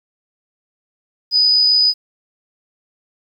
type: tone with amplitude modulation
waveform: sine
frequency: 4978 Hz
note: D#8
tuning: in tune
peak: -9 dBFS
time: 1.31-1.94 s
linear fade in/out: 50 ms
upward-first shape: sine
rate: 66.6 Hz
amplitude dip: 25%
effects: 8-bit